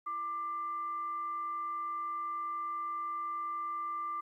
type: tone with frequency modulation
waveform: sine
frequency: 1185 Hz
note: D6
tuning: 15 cents sharp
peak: -34 dBFS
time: 0.06-4.21 s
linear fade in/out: 10 ms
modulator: 849 Hz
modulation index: 0.2
effects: high-pass 400 Hz 12 dB/octave + 12-bit